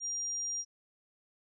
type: tone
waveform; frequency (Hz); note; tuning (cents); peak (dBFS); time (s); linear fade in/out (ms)
sine; 5700; F8; +34; -33; 0-0.65; 50
effects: none